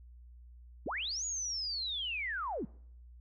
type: linear two-way sweep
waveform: sine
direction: up then down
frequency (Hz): 170 to 6870 to 170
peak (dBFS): -34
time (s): 0.86-2.65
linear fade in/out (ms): 2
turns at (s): 1.25
effects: noise-tail reverb RT60 0.7 s tail -25 dB re dry + added 60 Hz sine -51 dBFS peak until 3.2 s